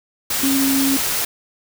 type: tone in noise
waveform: sine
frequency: 271.6 Hz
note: C#4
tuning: 35 cents flat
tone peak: -16 dBFS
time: 0.43-0.97 s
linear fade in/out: 5 ms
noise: white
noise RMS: -21 dBFS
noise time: 0.3-1.25 s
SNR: +2 dB
effects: none